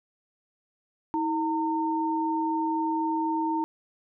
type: tone pair together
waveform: sine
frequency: 320.7 / 912 Hz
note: E4 / A#5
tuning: -48 / -38 cents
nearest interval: octave + tritone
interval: 1810 cents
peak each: -27 / -27 dBFS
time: 1.14-3.64 s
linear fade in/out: 0 ms
effects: none